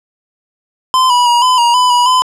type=tone with pitch steps; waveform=square; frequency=1030 / 976 / 956 / 1011 / 948 / 1000 / 973 / 1015 Hz; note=C6 / B5 / A#5 / B5 / A#5 / B5 / B5 / B5; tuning=-28 / -21 / +43 / +40 / +29 / +21 / -26 / +47 cents; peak=-8 dBFS; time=0.94-2.22 s; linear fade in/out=0 ms; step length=160 ms; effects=low-pass 8000 Hz 12 dB/octave